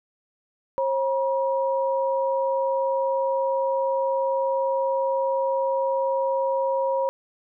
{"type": "tone pair together", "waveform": "sine", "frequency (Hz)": [538, 958.6], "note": ["C5", "A#5"], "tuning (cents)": [48, 48], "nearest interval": "minor seventh", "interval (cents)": 1000, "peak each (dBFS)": [-22, -26], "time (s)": [0.78, 7.09], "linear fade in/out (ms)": 0, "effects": []}